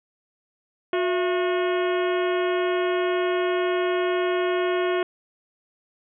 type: harmonic tone with a mistuned harmonic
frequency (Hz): 362.2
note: F#4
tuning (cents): -37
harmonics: 1 / 2 / 3 / 4 / 5 / 6 / 7 / 8 / 9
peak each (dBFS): -22 / -28 / -32 / -34 / -36 / -38 / -39 / -40 / -41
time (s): 0.93-5.03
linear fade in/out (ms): 2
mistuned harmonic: 2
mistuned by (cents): -130
effects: none